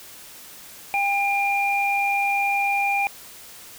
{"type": "tone pair together", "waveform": "sine", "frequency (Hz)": [800.9, 2400], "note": ["G5", "D7"], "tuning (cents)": [37, 37], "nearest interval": "octave + perfect fifth", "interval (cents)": 1900, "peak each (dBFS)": -22, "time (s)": [0.94, 3.07], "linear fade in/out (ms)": 0, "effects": ["white hiss -43 dBFS RMS until 3.78 s"]}